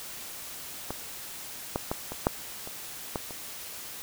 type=clicks; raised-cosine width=1 ms; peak=-18 / -13 / -14 / -21 / -7 / -25 / -15 / -26 dBFS; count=8; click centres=0.906 / 1.759 / 1.915 / 2.12 / 2.269 / 2.674 / 3.158 / 3.308 s; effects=white hiss -41 dBFS RMS until 4.02 s